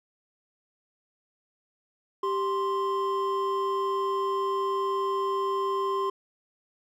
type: tone pair together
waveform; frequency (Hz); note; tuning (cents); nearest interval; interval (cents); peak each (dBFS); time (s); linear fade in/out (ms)
triangle; 392 / 1046.5; G4 / C6; 0 / 0; octave + perfect fourth; 1700; -26; 2.23-6.1; 5
effects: none